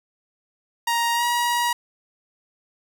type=tone with pitch glide; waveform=sawtooth; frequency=937 to 956.7 Hz; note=A#5 to A#5; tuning=+9 to +45 cents; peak=-16 dBFS; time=0.87-1.73 s; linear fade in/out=5 ms; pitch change=+36 cents; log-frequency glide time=1.14-1.24 s; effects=none